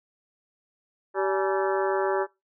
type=harmonic tone with a mistuned harmonic; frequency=193.1 Hz; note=G3; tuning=26 cents flat; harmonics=2 / 3 / 4 / 5 / 6 / 7 / 8 / 9; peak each=-25 / -29 / -31 / -33 / -35 / -36 / -37 / -38 dBFS; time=1.14-2.27 s; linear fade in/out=50 ms; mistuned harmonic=4; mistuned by=+150 cents; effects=noise-tail reverb RT60 0.2 s tail -19 dB re dry